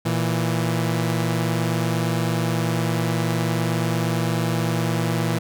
sawtooth tone pair together, 116.54 / 165.06 Hz, A#2 / E3, 0 / +3 cents, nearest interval tritone, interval 603 cents, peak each -19 dBFS, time 0.05-5.39 s, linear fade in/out 10 ms, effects none

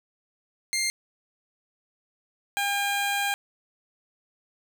15% pulse tone pair in turn, 2109 / 804.7 Hz, C7 / G5, +13 / +45 cents, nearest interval octave + perfect fourth, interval 1668 cents, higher first, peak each -18 dBFS, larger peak neither, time 0.73-0.9 / 2.57-3.34 s, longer second, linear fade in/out 0 ms, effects none

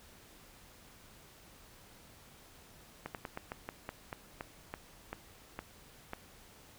slowing click train, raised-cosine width 0.5 ms, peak -24 dBFS, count 13, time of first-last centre 3.06-6.134 s, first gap 88 ms, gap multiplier 1.18, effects pink hiss -58 dBFS RMS until 6.78 s

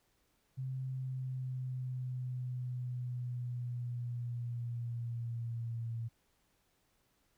sine tone with pitch glide, 130.81 to 115.2 Hz, C3 to A#2, 0 to -20 cents, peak -36 dBFS, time 0.57-6.09 s, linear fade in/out 20 ms, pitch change -220 cents, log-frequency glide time 0.82-5.98 s, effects pink hiss -75 dBFS RMS until 7.37 s

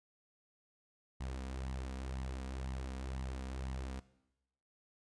sawtooth tone with flanger, 65.41 Hz, C2, in tune, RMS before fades -42 dBFS, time 1.2-4 s, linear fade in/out 10 ms, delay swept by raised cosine 0.98 to 4.28 ms, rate 2 Hz, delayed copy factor +0.5, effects noise-tail reverb RT60 0.9 s tail -18 dB re dry + resampled to 22050 Hz

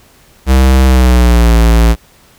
square tone with pitch glide, 65.41 to 56.94 Hz, C2 to A#1, 0 to -40 cents, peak -5 dBFS, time 0.46-1.96 s, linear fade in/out 50 ms, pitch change -240 cents, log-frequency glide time 0.85-1.55 s, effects pink hiss -45 dBFS RMS until 2.38 s

